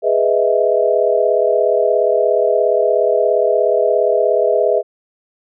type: chord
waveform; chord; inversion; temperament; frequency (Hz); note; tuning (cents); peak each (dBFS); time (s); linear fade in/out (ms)
sine; E major seventh; first; equal; 415.3 / 493.9 / 622.3 / 659.3; G#4 / B4 / D#5 / E5; 0 / 0 / 0 / 0; -17; 0.02-4.83; 50
effects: none